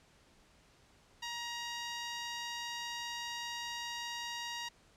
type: tone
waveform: 10% pulse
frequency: 945 Hz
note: A#5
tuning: 23 cents sharp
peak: -30 dBFS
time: 1.22-4.69 s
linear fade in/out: 10 ms
effects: pink hiss -65 dBFS RMS until 4.96 s + low-pass 8000 Hz 12 dB/octave